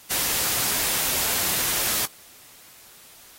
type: noise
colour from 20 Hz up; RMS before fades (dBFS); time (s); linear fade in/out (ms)
white; -24; 0.1-2.06; 10
effects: white hiss -49 dBFS RMS until 3.38 s + AAC 48 kbps